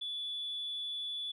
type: tone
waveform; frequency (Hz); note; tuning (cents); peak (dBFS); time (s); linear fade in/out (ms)
sine; 3448; A7; -36; -35; 0.01-1.32; 10
effects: tanh soft clip ceiling -31 dBFS